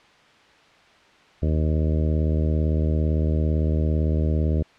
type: harmonic tone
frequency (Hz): 77.78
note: D#2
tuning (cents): 0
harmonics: 1 / 2 / 3 / 4 / 5 / 6 / 7 / 8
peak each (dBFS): -20 / -26 / -30 / -32 / -34 / -36 / -37 / -38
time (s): 1.42-4.63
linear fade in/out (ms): 10
effects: white hiss -53 dBFS RMS until 4.78 s + low-pass 3000 Hz 12 dB/octave